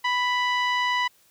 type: tone with low-pass filter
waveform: 10% pulse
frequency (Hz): 989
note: B5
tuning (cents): +2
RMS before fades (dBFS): -24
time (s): 0.04-1.08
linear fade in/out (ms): 10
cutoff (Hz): 2200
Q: 0.85
effects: white hiss -60 dBFS RMS until 1.3 s